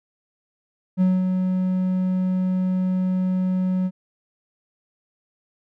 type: tone with ADSR envelope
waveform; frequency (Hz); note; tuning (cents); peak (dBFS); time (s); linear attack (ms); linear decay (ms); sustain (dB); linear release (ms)
triangle; 185; F#3; 0; -12; 0.97-3.91; 42; 210; -5; 52
effects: none